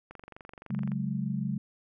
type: click train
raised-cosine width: 0.5 ms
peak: -30 dBFS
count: 20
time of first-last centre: 0.11-0.919 s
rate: 23.5 Hz
type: chord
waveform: sine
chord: C# suspended fourth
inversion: none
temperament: equal with one note detuned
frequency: 138.59 / 185 / 211.3 Hz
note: C#3 / F#3 / G#3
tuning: 0 / 0 / +30 cents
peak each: -33 dBFS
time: 0.7-1.58 s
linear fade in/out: 5 ms
effects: none